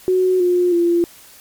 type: tone with pitch steps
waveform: sine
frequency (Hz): 370 / 356.6 / 343.6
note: F#4 / F4 / F4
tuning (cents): 0 / +36 / -28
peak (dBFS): -12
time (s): 0.08-1.04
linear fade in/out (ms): 0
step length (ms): 320
effects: white hiss -44 dBFS RMS until 1.4 s + MP3 96 kbps